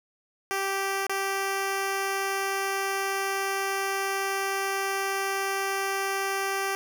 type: tone with dropouts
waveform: 10% pulse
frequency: 390.5 Hz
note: G4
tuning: 7 cents flat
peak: -18 dBFS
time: 0.51-6.75 s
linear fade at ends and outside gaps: 0 ms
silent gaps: 1.067-1.095 s
effects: none